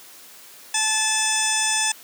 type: harmonic tone with a mistuned harmonic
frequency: 871 Hz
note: A5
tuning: 18 cents flat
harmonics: 1 / 2 / 3 / 4 / 6 / 7 / 8 / 9 / 10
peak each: -28 / -28 / -28 / -28 / -28 / -28 / -28 / -28 / -28 dBFS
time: 0.74-1.92 s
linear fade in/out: 5 ms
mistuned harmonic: 9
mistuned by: +55 cents
effects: white hiss -45 dBFS RMS until 2.03 s + high-pass 200 Hz 12 dB/octave